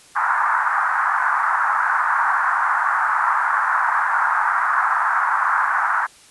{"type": "band-pass noise", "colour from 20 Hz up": "white", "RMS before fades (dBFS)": -19, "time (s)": [0.15, 6.07], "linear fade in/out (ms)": 20, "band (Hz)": [850, 1600], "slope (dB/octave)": 48, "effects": ["white hiss -48 dBFS RMS until 6.3 s", "resampled to 24000 Hz"]}